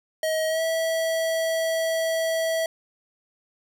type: tone with pitch glide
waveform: square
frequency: 633 to 651.5 Hz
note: D#5 to E5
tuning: +30 to -20 cents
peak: -23 dBFS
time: 0.23-2.66 s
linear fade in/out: 2 ms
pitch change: +50 cents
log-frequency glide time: 0.48-0.62 s
effects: none